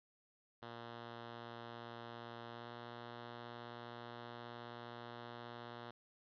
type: tone with pitch glide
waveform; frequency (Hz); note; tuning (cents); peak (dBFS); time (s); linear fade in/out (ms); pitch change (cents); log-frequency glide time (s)
5% pulse; 117.5 to 119; A#2 to A#2; +14 to +36; -37; 0.62-5.91; 5; +22; 2.53-2.69
effects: resampled to 11025 Hz